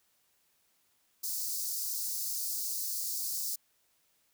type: high-pass noise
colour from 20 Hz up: white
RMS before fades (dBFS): -35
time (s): 1.23-3.56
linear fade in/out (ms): 10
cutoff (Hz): 4500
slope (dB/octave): 48
effects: white hiss -72 dBFS RMS until 4.33 s